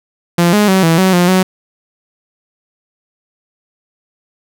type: tone with pitch steps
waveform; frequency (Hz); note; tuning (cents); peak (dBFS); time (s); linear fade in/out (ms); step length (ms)
sawtooth; 172.3 / 208.5 / 189.7 / 164.3 / 188.2 / 176.8 / 186.4; F3 / G#3 / F#3 / E3 / F#3 / F3 / F#3; -23 / +7 / +43 / -5 / +30 / +22 / +13; -4; 0.38-1.43; 5; 150
effects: none